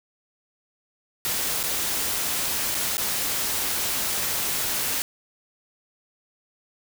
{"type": "noise with dropouts", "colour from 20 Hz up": "white", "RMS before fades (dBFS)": -26, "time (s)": [1.25, 5.02], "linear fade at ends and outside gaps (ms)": 0, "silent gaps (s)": [[1.63, 1.637], [2.745, 2.75], [2.97, 2.98]], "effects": []}